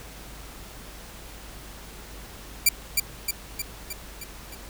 5% pulse tone with echo, 2349 Hz, D7, in tune, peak -5 dBFS, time 2.66-2.69 s, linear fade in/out 5 ms, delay 310 ms, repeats 6, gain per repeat -4 dB, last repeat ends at 4.55 s, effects added 50 Hz sine -44 dBFS peak until 4.69 s + pink hiss -44 dBFS RMS until 4.69 s

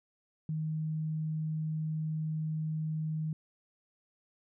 sine tone, 156.5 Hz, D#3, 10 cents sharp, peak -31 dBFS, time 0.49-3.33 s, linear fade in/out 2 ms, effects none

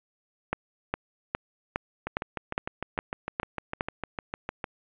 two click trains, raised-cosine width 0.5 ms, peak -11 / -16 dBFS, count 9 / 18, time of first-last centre 0.53-3.809 / 2.07-4.642 s, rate 2.44 / 6.61 Hz, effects resampled to 8000 Hz + 7-bit

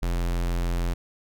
square tone, 43.23 Hz, F1, 17 cents flat, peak -24 dBFS, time 0.02-0.94 s, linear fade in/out 10 ms, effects none

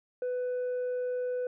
sine tone with tanh clipping, 498.1 Hz, B4, 15 cents sharp, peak -30 dBFS, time 0.22-1.47 s, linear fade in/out 2 ms, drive 2 dB, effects none

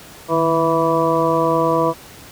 harmonic tone with a mistuned harmonic, 164.5 Hz, E3, 3 cents flat, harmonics 1 / 2 / 3 / 4 / 6 / 7, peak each -25 / -21 / -19 / -21 / -20 / -23 dBFS, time 0.28-1.94 s, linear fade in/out 50 ms, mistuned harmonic 1, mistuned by -76 cents, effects pink hiss -40 dBFS RMS until 2.31 s + high-pass 60 Hz 12 dB/octave

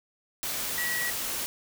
sine tone in noise, 1931 Hz, B6, 39 cents flat, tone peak -29 dBFS, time 0.78-1.1 s, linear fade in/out 0 ms, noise white, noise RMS -32 dBFS, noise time 0.43-1.46 s, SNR 0 dB, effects none

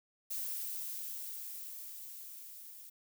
violet noise with level ramp, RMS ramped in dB -38 to -52 dBFS, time 0.3-2.9 s, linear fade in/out 10 ms, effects none

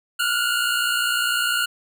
25% pulse tone pair together, 1396.9 / 1456.9 Hz, F6 / F#6, 0 / -27 cents, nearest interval minor second, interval 73 cents, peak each -19 dBFS, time 0.19-1.66 s, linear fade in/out 10 ms, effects none

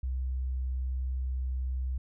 sine tone, 64.2 Hz, C2, 32 cents flat, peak -29 dBFS, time 0.03-1.98 s, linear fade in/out 5 ms, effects none

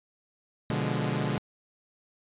sawtooth chord, B diminished seventh, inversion none, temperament equal, 123.47 / 146.83 / 174.61 / 207.7 Hz, B2 / D3 / F3 / Ab3, 0 / 0 / 0 / 0 cents, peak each -28 / -27 / -31 / -29 dBFS, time 0.7-1.38 s, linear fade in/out 0 ms, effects resampled to 8000 Hz

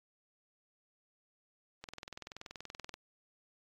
click train, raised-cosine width 0.2 ms, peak -27 dBFS, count 24, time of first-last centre 1.84-2.94 s, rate 20.9 Hz, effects AAC 32 kbps

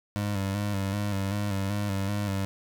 25% pulse tone with vibrato, 100.2 Hz, G2, 38 cents sharp, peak -23 dBFS, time 0.16-2.45 s, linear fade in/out 0 ms, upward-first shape square, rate 2.6 Hz, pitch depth 46 cents each way, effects 9-bit

